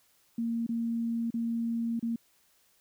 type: tone with dropouts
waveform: sine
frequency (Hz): 231.3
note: A#3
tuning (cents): -13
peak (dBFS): -28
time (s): 0.38-2.16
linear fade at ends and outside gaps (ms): 5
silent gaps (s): 0.666-0.69 / 1.305-1.34 / 1.995-2.026
effects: white hiss -67 dBFS RMS until 2.8 s